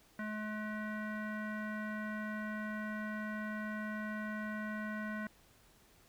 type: tone with low-pass filter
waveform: square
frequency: 213.4 Hz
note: G#3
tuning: 47 cents sharp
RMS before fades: -40 dBFS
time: 0.19-5.27 s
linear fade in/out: 2 ms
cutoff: 1700 Hz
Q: 8.4
effects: pink hiss -65 dBFS RMS until 6.08 s

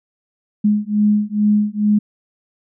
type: beating tone pair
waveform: sine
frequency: 208.1 / 210.4 Hz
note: G#3 / G#3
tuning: +4 / +23 cents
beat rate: 2.3 Hz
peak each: -16 dBFS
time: 0.64-1.99 s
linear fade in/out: 10 ms
effects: none

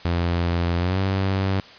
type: tone with pitch glide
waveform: sawtooth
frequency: 86.2 to 96.2 Hz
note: F2 to G2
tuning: -22 to -32 cents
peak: -16 dBFS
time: 0.05-1.6 s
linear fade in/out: 0 ms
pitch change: +190 cents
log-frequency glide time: 0.77-1 s
effects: white hiss -44 dBFS RMS until 1.78 s + resampled to 11025 Hz

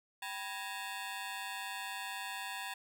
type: ring-modulated tone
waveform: 15% pulse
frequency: 880 Hz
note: A5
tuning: in tune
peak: -30 dBFS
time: 0.22-2.74 s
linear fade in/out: 5 ms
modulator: 102 Hz
effects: none

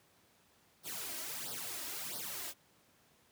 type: noise with flanger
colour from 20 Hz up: white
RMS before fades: -42 dBFS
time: 0.83-2.54 s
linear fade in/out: 50 ms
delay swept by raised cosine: 0.2 to 3.2 ms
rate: 1.5 Hz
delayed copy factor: +0.85
effects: pink hiss -68 dBFS RMS until 3.31 s + high-pass 100 Hz 12 dB/octave

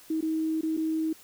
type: tone with dropouts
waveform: sine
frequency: 317.8 Hz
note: D#4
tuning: 37 cents sharp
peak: -25 dBFS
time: 0.1-1.13 s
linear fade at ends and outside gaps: 5 ms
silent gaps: 0.209-0.225 / 0.611-0.631 / 0.768-0.774 s
effects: white hiss -53 dBFS RMS until 1.23 s

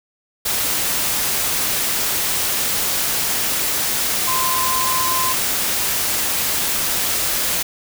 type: tone in noise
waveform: sine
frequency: 1034 Hz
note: C6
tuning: 21 cents flat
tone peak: -20 dBFS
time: 4.27-5.33 s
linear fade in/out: 10 ms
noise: white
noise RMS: -20 dBFS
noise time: 0.45-7.63 s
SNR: -3 dB
effects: none

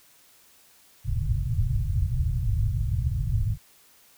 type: low-pass noise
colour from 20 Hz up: white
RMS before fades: -25 dBFS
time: 1.04-3.58 s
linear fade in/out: 50 ms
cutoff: 130 Hz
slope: 48 dB/octave
effects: white hiss -57 dBFS RMS until 4.17 s

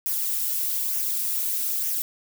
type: noise with flanger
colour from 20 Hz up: violet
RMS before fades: -26 dBFS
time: 0.06-2.02 s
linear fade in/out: 0 ms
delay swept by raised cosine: 0.23 to 2.53 ms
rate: 1.1 Hz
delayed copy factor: -0.5
effects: none

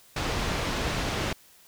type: low-pass noise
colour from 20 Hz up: pink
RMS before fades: -29 dBFS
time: 0.16-1.33 s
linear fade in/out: 5 ms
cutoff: 5000 Hz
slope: 12 dB/octave
effects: white hiss -56 dBFS RMS until 1.67 s

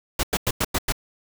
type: noise bursts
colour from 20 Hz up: pink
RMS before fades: -22 dBFS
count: 6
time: 0.19-0.923 s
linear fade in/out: 5 ms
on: 43 ms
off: 95 ms
effects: none

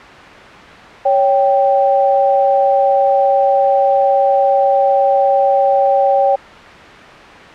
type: tone pair together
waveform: sine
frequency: 555.5 / 784 Hz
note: C#5 / G5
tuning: +4 / 0 cents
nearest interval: tritone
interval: 596 cents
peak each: -12 dBFS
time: 1.05-6.36 s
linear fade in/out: 10 ms
effects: white hiss -34 dBFS RMS until 7.54 s + low-pass 2000 Hz 12 dB/octave

